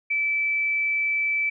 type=tone; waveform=sine; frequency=2315 Hz; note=D7; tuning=25 cents flat; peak=-21 dBFS; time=0.1-1.5 s; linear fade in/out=10 ms; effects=none